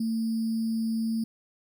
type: tone with sample-and-hold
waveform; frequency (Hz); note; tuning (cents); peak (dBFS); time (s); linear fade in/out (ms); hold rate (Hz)
sine; 224.8; A3; +37; -25; 0-1.24; 5; 4900
effects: none